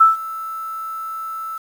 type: tone with ADSR envelope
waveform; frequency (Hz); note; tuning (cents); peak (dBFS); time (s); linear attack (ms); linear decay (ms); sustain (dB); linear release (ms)
sine; 1318.5; E6; 0; -5; 0-1.58; 11; 150; -20; 6
effects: 7-bit